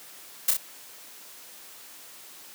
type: noise with echo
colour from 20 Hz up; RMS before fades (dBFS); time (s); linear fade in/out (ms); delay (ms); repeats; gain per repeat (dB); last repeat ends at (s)
blue; -20; 0.48-0.51; 5; 30; 2; -4; 0.57
effects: white hiss -47 dBFS RMS until 2.54 s + high-pass 200 Hz 12 dB/octave